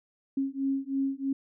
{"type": "beating tone pair", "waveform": "sine", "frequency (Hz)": [270.3, 273.4], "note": ["C#4", "C#4"], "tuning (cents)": [-44, -24], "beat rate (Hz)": 3.1, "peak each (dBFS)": -30, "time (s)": [0.37, 1.33], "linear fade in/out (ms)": 5, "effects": []}